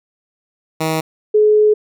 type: tone pair in turn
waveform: 10% pulse / sine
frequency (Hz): 159.1 / 424.7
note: D#3 / G#4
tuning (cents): +39 / +39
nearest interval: octave + perfect fourth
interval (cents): 1700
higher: second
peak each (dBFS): -8 / -8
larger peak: neither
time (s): 0.8-1.01 / 1.34-1.74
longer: second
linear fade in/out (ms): 10
effects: none